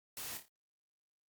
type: noise with echo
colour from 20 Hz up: white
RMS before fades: -44 dBFS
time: 0.17-0.37 s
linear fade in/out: 0 ms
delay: 28 ms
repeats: 4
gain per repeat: -7 dB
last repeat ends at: 0.482 s
effects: noise-tail reverb RT60 0.1 s tail -23 dB re dry + Opus 48 kbps